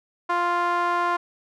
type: tone with band-pass filter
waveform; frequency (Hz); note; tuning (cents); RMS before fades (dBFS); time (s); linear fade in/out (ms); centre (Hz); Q
sawtooth; 349.2; F4; 0; -23; 0.29-1.17; 10; 1100; 2.7
effects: none